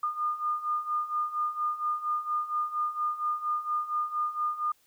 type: beating tone pair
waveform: sine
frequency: 1213 / 1217.3 Hz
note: D#6 / D#6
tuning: -44 / -38 cents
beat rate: 4.3 Hz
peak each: -33 / -29 dBFS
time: 0.03-4.72 s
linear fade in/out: 5 ms
effects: white hiss -66 dBFS RMS until 4.86 s